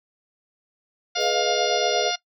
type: harmonic tone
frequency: 707 Hz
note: F5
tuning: 21 cents sharp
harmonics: 1 / 2 / 3 / 4 / 5 / 6 / 7 / 8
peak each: -30 / -32 / -33 / -32 / -29 / -33 / -33 / -32 dBFS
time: 1.15-2.16 s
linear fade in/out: 10 ms
type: chord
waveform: sine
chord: F half-diminished seventh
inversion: first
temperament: equal with one note detuned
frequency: 422.1 / 493.9 / 622.3 / 698.5 Hz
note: Ab4 / Cb5 / Eb5 / F5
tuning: +28 / 0 / 0 / 0 cents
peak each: -27 dBFS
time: 1.16-2.12 s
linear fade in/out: 50 ms
type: noise with exponential decay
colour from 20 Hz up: white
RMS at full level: -47 dBFS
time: 1.2-1.63 s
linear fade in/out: 5 ms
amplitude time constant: 92 ms
effects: noise-tail reverb RT60 0.1 s tail -20 dB re dry